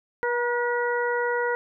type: harmonic tone with a mistuned harmonic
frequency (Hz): 482.8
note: B4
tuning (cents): -39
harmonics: 1 / 2 / 3 / 4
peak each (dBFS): -25 / -29 / -29 / -32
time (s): 0.23-1.55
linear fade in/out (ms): 0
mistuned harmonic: 2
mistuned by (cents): -19
effects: none